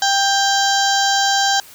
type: harmonic tone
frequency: 790 Hz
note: G5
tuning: 13 cents sharp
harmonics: 1 / 2 / 4 / 5 / 6 / 7 / 8 / 9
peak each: -17 / -20 / -23 / -24 / -25 / -25 / -26 / -27 dBFS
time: 0.02-1.6 s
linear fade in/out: 2 ms
effects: white hiss -42 dBFS RMS until 1.74 s